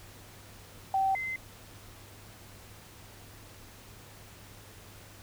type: tone pair in turn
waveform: sine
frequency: 773 / 2064 Hz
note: G5 / C7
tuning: -24 / -24 cents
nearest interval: octave + perfect fourth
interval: 1700 cents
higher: second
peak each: -24 / -32 dBFS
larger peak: first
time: 0.94-1.15 / 1.15-1.36 s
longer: neither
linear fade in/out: 2 ms
effects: added 101 Hz sine -54 dBFS peak until 5.22 s + pink hiss -52 dBFS RMS until 5.22 s